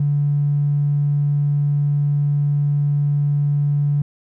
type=tone; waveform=triangle; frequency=144.6 Hz; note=D3; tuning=27 cents flat; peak=-11 dBFS; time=0-4.02 s; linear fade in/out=5 ms; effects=tanh soft clip ceiling -13 dBFS